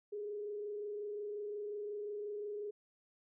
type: tone with frequency modulation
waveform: sine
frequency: 415 Hz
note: G#4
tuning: 1 cent flat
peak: -39 dBFS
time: 0.12-2.71 s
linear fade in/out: 10 ms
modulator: 25.6 Hz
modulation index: 0.4
effects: none